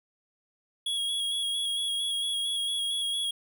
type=tone with vibrato; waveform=square; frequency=3322 Hz; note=G#7; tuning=in tune; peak=-28 dBFS; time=0.86-3.31 s; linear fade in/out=5 ms; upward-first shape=square; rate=4.4 Hz; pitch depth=19 cents each way; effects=none